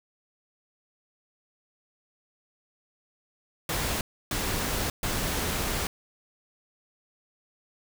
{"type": "noise bursts at uneven times", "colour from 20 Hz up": "pink", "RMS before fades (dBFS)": -29, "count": 3, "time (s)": [[3.69, 4.01], [4.31, 4.9], [5.03, 5.87]], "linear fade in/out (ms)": 2, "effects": []}